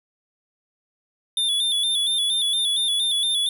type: tone with vibrato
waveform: square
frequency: 3500 Hz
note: A7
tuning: 10 cents flat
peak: -20 dBFS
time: 1.37-3.49 s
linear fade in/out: 2 ms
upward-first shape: square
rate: 4.3 Hz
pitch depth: 50 cents each way
effects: none